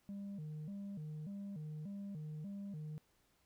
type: tone with vibrato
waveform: sine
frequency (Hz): 174.9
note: F3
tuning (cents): +3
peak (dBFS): -40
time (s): 0.09-2.98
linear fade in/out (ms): 0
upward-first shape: square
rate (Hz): 1.7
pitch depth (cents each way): 230
effects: tanh soft clip ceiling -42 dBFS + pink hiss -75 dBFS RMS until 3.45 s